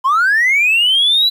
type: linear sweep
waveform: triangle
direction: up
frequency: 1009 to 3996 Hz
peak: -7 dBFS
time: 0.04-1.3 s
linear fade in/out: 20 ms
effects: tanh soft clip ceiling -6 dBFS + 8-bit